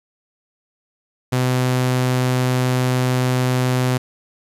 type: tone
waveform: sawtooth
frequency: 127 Hz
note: B2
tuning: 49 cents sharp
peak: -12 dBFS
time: 1.32-3.98 s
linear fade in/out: 10 ms
effects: resampled to 32000 Hz + 8-bit